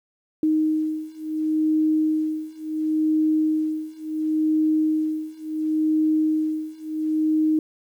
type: beating tone pair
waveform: sine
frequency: 311.1 / 311.81 Hz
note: D#4 / D#4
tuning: 0 / +4 cents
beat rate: 0.71 Hz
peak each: -23 / -22 dBFS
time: 0.43-7.59 s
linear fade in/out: 2 ms
effects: 9-bit